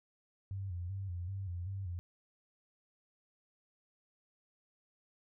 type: tone with vibrato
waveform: sine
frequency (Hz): 92.5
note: F#2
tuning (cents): 0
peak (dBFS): -37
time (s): 0.51-1.99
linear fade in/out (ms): 0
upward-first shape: square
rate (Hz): 2.6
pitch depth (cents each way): 90
effects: none